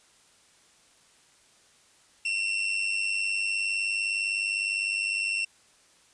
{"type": "tone with amplitude modulation", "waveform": "40% pulse", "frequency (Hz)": 2709, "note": "E7", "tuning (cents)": 47, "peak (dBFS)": -22, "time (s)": [2.25, 5.45], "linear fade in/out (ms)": 5, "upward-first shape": "sine", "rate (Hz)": 99.7, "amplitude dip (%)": 60, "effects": ["white hiss -60 dBFS RMS until 6.13 s", "resampled to 22050 Hz"]}